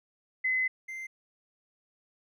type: tone pair in turn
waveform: sine / triangle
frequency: 2035 / 2083 Hz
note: C7 / C7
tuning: -49 / -8 cents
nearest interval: unison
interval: 41 cents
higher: second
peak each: -25 / -35 dBFS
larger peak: first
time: 0.44-0.68 / 0.88-1.07 s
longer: first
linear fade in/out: 10 ms
effects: none